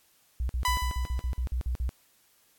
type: tone bursts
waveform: sine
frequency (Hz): 61.74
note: B1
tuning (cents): 0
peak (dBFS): -26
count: 11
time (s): 0.4-1.892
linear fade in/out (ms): 0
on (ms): 92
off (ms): 48
type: tone with exponential decay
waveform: sawtooth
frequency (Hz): 996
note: B5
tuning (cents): +14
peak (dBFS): -19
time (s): 0.65-1.44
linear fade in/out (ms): 1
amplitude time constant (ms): 170
effects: white hiss -64 dBFS RMS until 2.58 s + AAC 64 kbps